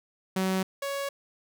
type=tone pair in turn; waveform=sawtooth; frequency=188.7 / 557.5 Hz; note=F#3 / C#5; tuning=+34 / +10 cents; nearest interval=octave + perfect fifth; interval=1876 cents; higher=second; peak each=-21 / -26 dBFS; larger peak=first; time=0.36-0.63 / 0.82-1.09 s; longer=neither; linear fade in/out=5 ms; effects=none